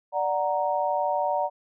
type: chord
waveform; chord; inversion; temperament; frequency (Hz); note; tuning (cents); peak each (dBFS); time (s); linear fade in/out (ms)
sine; D augmented; none; equal; 587.3 / 740 / 932.3; D5 / F#5 / A#5; 0 / 0 / 0; -27; 0.12-1.5; 50
effects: none